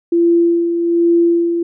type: tone with tremolo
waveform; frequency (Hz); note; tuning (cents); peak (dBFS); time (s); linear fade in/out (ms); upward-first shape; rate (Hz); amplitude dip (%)
sine; 340.4; F4; -44; -8; 0.12-1.63; 5; sine; 1.2; 50
effects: none